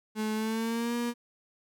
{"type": "tone with pitch glide", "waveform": "35% pulse", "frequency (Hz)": [216, 238.3], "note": ["A3", "A#3"], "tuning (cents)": [-32, 38], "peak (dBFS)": -27, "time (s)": [0.15, 1.14], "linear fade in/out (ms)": 50, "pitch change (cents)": 170, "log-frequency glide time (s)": [0.34, 0.95], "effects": []}